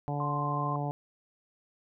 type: harmonic tone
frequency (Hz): 144.7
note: D3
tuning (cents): -25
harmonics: 1 / 2 / 3 / 4 / 5 / 6 / 7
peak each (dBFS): -32 / -39 / -42 / -41 / -37 / -40 / -48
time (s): 0.08-0.91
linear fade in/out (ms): 0
type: tone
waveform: sine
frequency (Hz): 1046.5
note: C6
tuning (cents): 0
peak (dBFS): -32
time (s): 0.2-0.76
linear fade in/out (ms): 2
effects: none